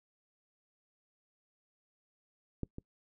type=clicks; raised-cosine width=3 ms; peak=-22 / -29 dBFS; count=2; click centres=2.633 / 2.784 s; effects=noise-tail reverb RT60 0.1 s tail -24 dB re dry